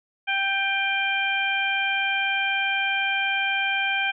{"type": "harmonic tone with a mistuned harmonic", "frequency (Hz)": 784, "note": "G5", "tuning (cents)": 0, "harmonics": [1, 2, 3, 4], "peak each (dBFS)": [-29, -26, -25, -30], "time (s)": [0.27, 4.12], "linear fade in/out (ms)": 20, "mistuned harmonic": 3, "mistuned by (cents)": 26, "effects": []}